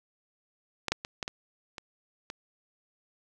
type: clicks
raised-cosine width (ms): 0.2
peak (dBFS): -12 / -8 / -19 / -15 / -17 / -22 / -20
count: 7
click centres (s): 0.883 / 0.92 / 1.049 / 1.228 / 1.279 / 1.782 / 2.301
effects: none